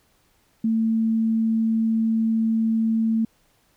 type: tone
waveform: sine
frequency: 223.9 Hz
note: A3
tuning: 30 cents sharp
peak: -18 dBFS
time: 0.64-3.25 s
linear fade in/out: 5 ms
effects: pink hiss -63 dBFS RMS until 3.76 s